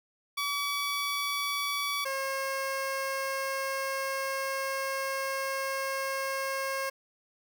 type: tone pair in turn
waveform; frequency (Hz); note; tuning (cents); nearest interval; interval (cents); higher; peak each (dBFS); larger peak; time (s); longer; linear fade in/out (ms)
15% pulse; 1142 / 539; D6 / C#5; -49 / -49; octave + minor second; 1300; first; -23 / -24; first; 0.37-2.05 / 2.05-6.9; second; 10
effects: none